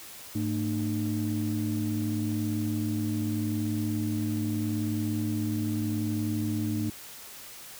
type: tone cluster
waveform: sine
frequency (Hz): 104.9 / 222.3 / 303.1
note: G#2 / A3 / D#4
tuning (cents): +18 / +18 / -45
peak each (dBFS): -30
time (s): 0.35-6.9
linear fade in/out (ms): 5
effects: tanh soft clip ceiling -20 dBFS + white hiss -45 dBFS RMS until 7.79 s